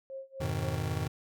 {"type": "tone with tremolo", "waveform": "sine", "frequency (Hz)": 536, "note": "C5", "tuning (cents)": 42, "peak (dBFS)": -37, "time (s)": [0.1, 0.76], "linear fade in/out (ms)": 0, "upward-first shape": "sine", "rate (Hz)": 3.9, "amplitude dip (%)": 95}
{"type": "chord", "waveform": "square", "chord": "F half-diminished seventh", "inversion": "none", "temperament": "just", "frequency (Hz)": [87.31, 104.77, 125.72, 157.15], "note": ["F2", "Ab2", "Cb3", "Eb3"], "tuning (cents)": [0, 16, 31, 18], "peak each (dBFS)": -37, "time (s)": [0.4, 1.08], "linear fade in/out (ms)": 10}
{"effects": []}